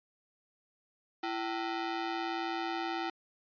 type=ring-modulated tone; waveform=sawtooth; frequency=554.4 Hz; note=C#5; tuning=in tune; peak=-26 dBFS; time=1.23-3.1 s; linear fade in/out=5 ms; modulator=218 Hz; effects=resampled to 11025 Hz